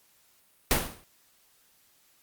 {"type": "noise with exponential decay", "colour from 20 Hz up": "pink", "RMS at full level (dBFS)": -19, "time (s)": [0.71, 1.04], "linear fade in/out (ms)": 1, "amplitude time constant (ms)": 70, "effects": ["white hiss -64 dBFS RMS until 2.22 s", "Opus 48 kbps"]}